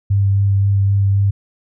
sine tone with vibrato, 99.1 Hz, G2, 19 cents sharp, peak -11 dBFS, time 0.1-1.31 s, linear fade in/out 10 ms, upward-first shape sine, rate 3.8 Hz, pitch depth 13 cents each way, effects none

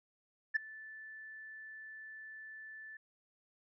sine tone with ADSR envelope, 1754 Hz, A6, 6 cents flat, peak -24 dBFS, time 0.54-2.97 s, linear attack 21 ms, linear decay 9 ms, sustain -23 dB, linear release 4 ms, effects tanh soft clip ceiling -23 dBFS

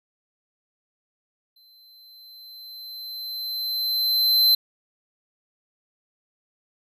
square tone with exponential growth, 4080 Hz, C8, 44 cents flat, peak -14 dBFS, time 1.56-4.55 s, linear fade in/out 5 ms, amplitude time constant 650 ms, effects none

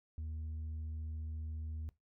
sine tone, 78.6 Hz, D#2, 18 cents sharp, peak -36 dBFS, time 0.18-1.89 s, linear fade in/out 0 ms, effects noise-tail reverb RT60 0.2 s tail -22 dB re dry + tanh soft clip ceiling -38 dBFS

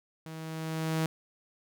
sawtooth tone with level ramp, 160 Hz, D#3, 49 cents sharp, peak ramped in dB -37 to -22 dBFS, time 0.26-1.06 s, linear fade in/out 0 ms, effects none

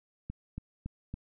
click train, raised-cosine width 5 ms, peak -25 dBFS, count 4, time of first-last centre 0.3-1.14 s, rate 3.57 Hz, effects none

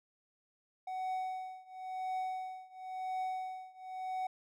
triangle tone with tremolo, 748 Hz, F#5, 19 cents sharp, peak -31 dBFS, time 0.87-4.27 s, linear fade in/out 5 ms, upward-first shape triangle, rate 0.96 Hz, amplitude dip 95%, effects none

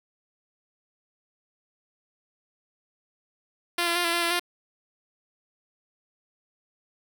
5% pulse tone with pitch steps, 346.5 / 340.9 / 351 / 338.5 / 344.3 / 339.5 / 350.9 Hz, F4 / F4 / F4 / E4 / F4 / F4 / F4, -14 / -42 / +9 / +46 / -25 / -49 / +8 cents, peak -12 dBFS, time 3.78-4.396 s, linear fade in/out 5 ms, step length 88 ms, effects none

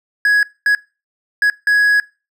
triangle tone bursts at uneven times, 1669 Hz, G#6, 8 cents sharp, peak -8 dBFS, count 4, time 0.25-0.43 / 0.66-0.75 / 1.42-1.5 / 1.67-2 s, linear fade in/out 2 ms, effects noise-tail reverb RT60 0.3 s tail -21 dB re dry

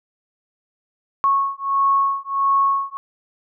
sine beating tone pair, 1100 / 1101.5 Hz, C#6 / C#6, -14 / -11 cents, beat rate 1.5 Hz, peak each -19 / -19 dBFS, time 1.24-2.97 s, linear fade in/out 0 ms, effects none

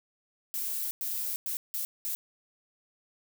violet noise bursts at uneven times, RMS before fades -33 dBFS, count 5, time 0.54-0.91 / 1.01-1.36 / 1.46-1.57 / 1.74-1.85 / 2.05-2.15 s, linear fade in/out 0 ms, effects none

